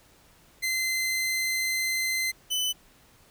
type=tone pair in turn; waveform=sawtooth; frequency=2066 / 3009 Hz; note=C7 / F#7; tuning=-22 / +28 cents; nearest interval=perfect fifth; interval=650 cents; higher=second; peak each=-22 dBFS; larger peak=neither; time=0.62-2.32 / 2.5-2.73 s; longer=first; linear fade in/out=20 ms; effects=pink hiss -58 dBFS RMS until 3.3 s